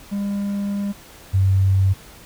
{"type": "tone pair in turn", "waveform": ["triangle", "sine"], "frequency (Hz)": [201.2, 96], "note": ["G3", "G2"], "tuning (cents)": [45, -36], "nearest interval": "octave + minor second", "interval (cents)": 1281, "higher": "first", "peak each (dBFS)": [-19, -13], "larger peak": "second", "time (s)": [[0.11, 0.93], [1.33, 1.94]], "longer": "first", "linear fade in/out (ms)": 20, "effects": ["pink hiss -44 dBFS RMS until 2.25 s"]}